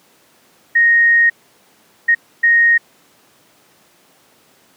sine tone bursts at uneven times, 1864.7 Hz, A#6, in tune, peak -8 dBFS, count 3, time 0.75-1.3 / 2.08-2.15 / 2.43-2.78 s, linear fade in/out 10 ms, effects pink hiss -52 dBFS RMS until 4.76 s + high-pass 200 Hz 12 dB/octave

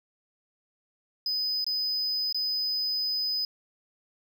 triangle tone with dropouts, 5010 Hz, D#8, 11 cents sharp, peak -25 dBFS, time 1.26-3.45 s, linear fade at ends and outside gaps 2 ms, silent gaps 1.644-1.665 / 2.326-2.345 s, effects none

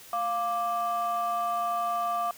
sine tone pair together, 698.5 / 1174.7 Hz, F5 / D6, 0 / 0 cents, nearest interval major sixth, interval 900 cents, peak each -27 dBFS, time 0.13-2.31 s, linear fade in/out 2 ms, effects tanh soft clip ceiling -22 dBFS + white hiss -49 dBFS RMS until 2.37 s

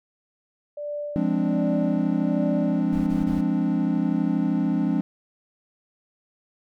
sine tone with tremolo, 587.3 Hz, D5, in tune, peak -27 dBFS, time 0.77-2.81 s, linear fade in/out 5 ms, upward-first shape sine, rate 1.3 Hz, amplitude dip 80%
triangle chord, D half-diminished seventh, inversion first, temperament equal, 174.61 / 207.7 / 261.6 / 293.7 Hz, F3 / Ab3 / C4 / D4, 0 / 0 / 0 / 0 cents, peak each -24 dBFS, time 1.16-5.01 s, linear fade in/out 0 ms
brown noise bursts, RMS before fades -35 dBFS, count 3, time 2.92-3.414 s, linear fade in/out 10 ms, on 150 ms, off 22 ms
effects none

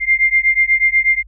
sine beating tone pair, 2100 / 2108.2 Hz, C7 / C7, +6 / +13 cents, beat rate 8.2 Hz, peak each -14 dBFS, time 0-1.23 s, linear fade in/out 50 ms, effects added 50 Hz sine -39 dBFS peak until 1.27 s

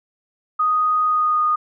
sine tone with pitch glide, 1244.5 to 1230.9 Hz, D#6 to D#6, 0 to -19 cents, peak -15 dBFS, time 0.59-1.56 s, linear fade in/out 10 ms, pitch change -19 cents, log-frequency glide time 1.05-1.43 s, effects none

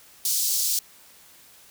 pink high-pass noise, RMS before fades -24 dBFS, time 0.25-0.79 s, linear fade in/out 2 ms, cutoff 4800 Hz, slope 24 dB/octave, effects white hiss -52 dBFS RMS until 1.7 s

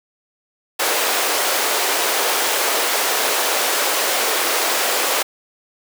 pink high-pass noise, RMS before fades -19 dBFS, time 0.79-5.23 s, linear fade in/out 10 ms, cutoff 420 Hz, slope 24 dB/octave, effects none

